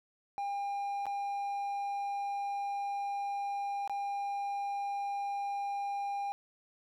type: tone with dropouts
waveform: triangle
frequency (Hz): 803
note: G5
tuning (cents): +41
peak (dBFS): -31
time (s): 0.38-6.32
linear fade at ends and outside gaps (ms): 0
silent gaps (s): 1.056-1.066 / 3.876-3.896
effects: none